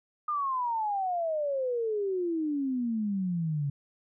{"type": "exponential sweep", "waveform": "sine", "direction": "down", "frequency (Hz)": [1227, 138.59], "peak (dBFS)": -27, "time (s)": [0.28, 3.7], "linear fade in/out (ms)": 5, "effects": []}